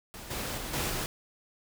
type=noise with level steps; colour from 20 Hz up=pink; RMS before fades=-44 / -35 / -38 / -31 / -33 dBFS; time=0.14-1.06 s; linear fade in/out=0 ms; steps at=0.3 / 0.57 / 0.73 / 0.89 s; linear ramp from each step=10 ms; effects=none